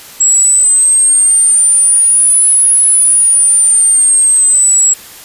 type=exponential two-way sweep; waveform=sine; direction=up then down; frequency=7650 to 10360 to 7650 Hz; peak=-5 dBFS; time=0.2-4.94 s; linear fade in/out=10 ms; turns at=2.69 s; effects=white hiss -33 dBFS RMS until 5.24 s + resampled to 32000 Hz